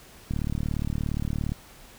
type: click train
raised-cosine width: 5 ms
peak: -16 dBFS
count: 46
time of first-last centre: 0.31-1.52 s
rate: 37.2 Hz
effects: pink hiss -50 dBFS RMS until 1.98 s